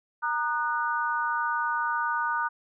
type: chord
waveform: sine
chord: D# minor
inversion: second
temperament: equal with one note detuned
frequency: 932.3 / 1218.2 / 1480 Hz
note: A#5 / D#6 / F#6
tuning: 0 / -37 / 0 cents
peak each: -29 / -30 / -29 dBFS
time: 0.22-2.49 s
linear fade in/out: 20 ms
effects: none